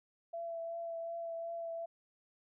sine tone with vibrato, 670 Hz, E5, 28 cents sharp, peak -38 dBFS, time 0.33-1.86 s, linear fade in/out 10 ms, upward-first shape triangle, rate 2.7 Hz, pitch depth 19 cents each way, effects none

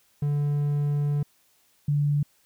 triangle / sine tone pair in turn, 145.4 / 145.4 Hz, D3 / D3, -17 / -17 cents, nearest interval unison, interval 0 cents, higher neither, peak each -20 dBFS, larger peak neither, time 0.22-1.23 / 1.88-2.23 s, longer first, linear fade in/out 5 ms, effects white hiss -64 dBFS RMS until 2.45 s

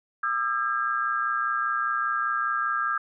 sine tone cluster, 1211 / 1336 / 1616 Hz, D#6 / E6 / G#6, -47 / +23 / -48 cents, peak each -28 dBFS, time 0.23-2.98 s, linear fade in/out 5 ms, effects none

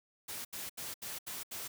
white noise bursts, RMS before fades -42 dBFS, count 6, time 0.28-1.68 s, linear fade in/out 10 ms, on 170 ms, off 76 ms, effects none

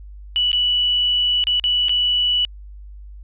sine tone with dropouts, 2954 Hz, F#7, 3 cents flat, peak -15 dBFS, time 0.36-2.45 s, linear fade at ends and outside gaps 0 ms, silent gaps 0.517-0.53 / 1.439-1.47 / 1.597-1.64 / 1.884-1.894 s, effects added 50 Hz sine -35 dBFS peak until 3.23 s + resampled to 8000 Hz

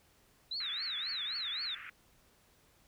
sine tone with vibrato, 3882 Hz, B7, 31 cents flat, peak -35 dBFS, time 0.51-1.75 s, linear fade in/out 5 ms, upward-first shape triangle, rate 3.8 Hz, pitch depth 260 cents each way
white band-pass noise, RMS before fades -48 dBFS, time 0.6-1.9 s, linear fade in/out 5 ms, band 1300 to 2500 Hz, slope 48 dB/octave
effects pink hiss -67 dBFS RMS until 2.87 s

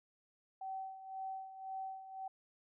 sine tone with tremolo, 766 Hz, G5, 40 cents flat, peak -39 dBFS, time 0.61-2.28 s, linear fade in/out 5 ms, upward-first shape sine, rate 1.9 Hz, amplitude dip 70%, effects none

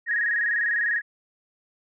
sine tone with vibrato, 1769 Hz, A6, 9 cents sharp, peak -21 dBFS, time 0.06-1.02 s, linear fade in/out 50 ms, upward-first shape square, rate 20 Hz, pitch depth 90 cents each way, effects none

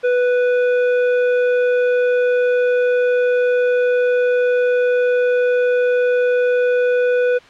sine tone with hard clipping, 493.9 Hz, B4, in tune, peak -15 dBFS, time 0.03-7.39 s, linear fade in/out 20 ms, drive 10 dB, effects white hiss -44 dBFS RMS until 7.49 s + low-pass 3000 Hz 12 dB/octave

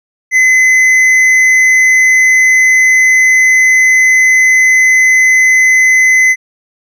sine tone with hard clipping, 2035 Hz, C7, 49 cents flat, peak -6 dBFS, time 0.31-6.36 s, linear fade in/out 50 ms, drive 6 dB, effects none

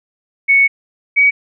sine tone pair in turn, 2217 / 2262 Hz, C#7 / C#7, 0 / +34 cents, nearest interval unison, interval 34 cents, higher second, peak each -7 dBFS, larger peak neither, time 0.48-0.68 / 1.16-1.31 s, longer first, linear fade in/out 20 ms, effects none

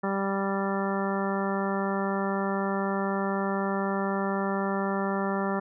harmonic tone, 196 Hz, G3, in tune, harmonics 1 / 2 / 3 / 4 / 5 / 6 / 7 / 9, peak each -29 / -32 / -34 / -35 / -36 / -37 / -37 / -39 dBFS, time 0.03-5.6 s, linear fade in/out 10 ms, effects none

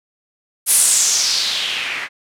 blue noise with low-pass filter sweep, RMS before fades -17 dBFS, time 0.66-2.09 s, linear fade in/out 50 ms, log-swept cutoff 11000 to 1900 Hz, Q 3.3, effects none

